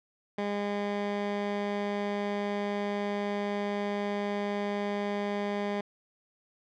15% pulse tone, 203.9 Hz, G#3, 32 cents flat, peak -23 dBFS, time 0.38-5.81 s, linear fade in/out 5 ms, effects low-pass 3000 Hz 12 dB/octave

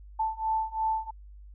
sine beating tone pair, 880 / 882.9 Hz, A5 / A5, 0 / +6 cents, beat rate 2.9 Hz, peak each -30 / -29 dBFS, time 0.19-1.11 s, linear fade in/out 10 ms, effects added 50 Hz sine -45 dBFS peak until 1.54 s

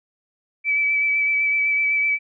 sine tone with vibrato, 2303 Hz, D7, 34 cents flat, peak -17 dBFS, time 0.64-2.19 s, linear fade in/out 50 ms, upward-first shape sine, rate 7.9 Hz, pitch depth 18 cents each way, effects none

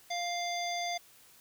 harmonic tone with a mistuned harmonic, 698.5 Hz, F5, in tune, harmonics 1 / 3 / 5 / 7 / 9, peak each -34 / -39 / -41 / -42 / -44 dBFS, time 0.1-0.98 s, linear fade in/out 10 ms, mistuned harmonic 7, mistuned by -34 cents, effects white hiss -59 dBFS RMS until 1.4 s

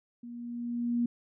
sine tone with level ramp, 238.4 Hz, A#3, 39 cents sharp, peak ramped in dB -41 to -24 dBFS, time 0.23-1.06 s, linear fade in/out 5 ms, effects none

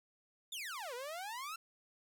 sawtooth exponential two-way sweep, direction down then up, 3700 to 467.6 to 1371 Hz, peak -38 dBFS, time 0.52-1.56 s, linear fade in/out 5 ms, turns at 0.94 s, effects none

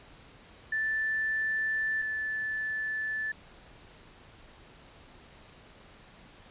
sine tone pair in turn, 1760 / 1747.8 Hz, A6 / A6, 0 / -12 cents, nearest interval unison, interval 12 cents, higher first, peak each -27 / -30 dBFS, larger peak first, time 0.72-2.02 / 2.02-3.32 s, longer neither, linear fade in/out 5 ms, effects pink hiss -54 dBFS RMS until 6.5 s + resampled to 8000 Hz

